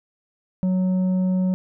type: tone with tanh clipping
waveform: sine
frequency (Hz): 185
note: F#3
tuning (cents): 0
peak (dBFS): -19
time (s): 0.63-1.54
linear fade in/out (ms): 0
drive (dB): 6
effects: none